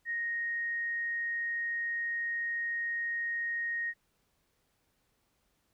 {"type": "tone", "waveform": "sine", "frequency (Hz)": 1867, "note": "A#6", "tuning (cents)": 2, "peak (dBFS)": -31, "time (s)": [0.05, 3.94], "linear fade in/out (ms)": 50, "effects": ["pink hiss -75 dBFS RMS until 5.73 s"]}